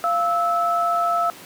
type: tone pair together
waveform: sine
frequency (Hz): 690.9 / 1308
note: F5 / E6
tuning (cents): -19 / -14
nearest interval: major seventh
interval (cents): 1105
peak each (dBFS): -21 / -20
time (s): 0.04-1.3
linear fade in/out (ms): 0
effects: pink hiss -41 dBFS RMS until 1.45 s + high-pass 200 Hz 12 dB/octave